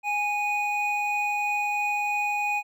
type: tone pair together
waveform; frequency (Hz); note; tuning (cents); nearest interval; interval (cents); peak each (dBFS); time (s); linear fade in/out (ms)
triangle; 827 / 2478; G#5 / D#7; -8 / -8; octave + perfect fifth; 1900; -25; 0.03-2.63; 50
effects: none